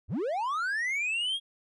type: linear sweep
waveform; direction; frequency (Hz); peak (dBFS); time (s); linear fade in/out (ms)
triangle; up; 51.6 to 3322; -26; 0.08-1.4; 50
effects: resampled to 24000 Hz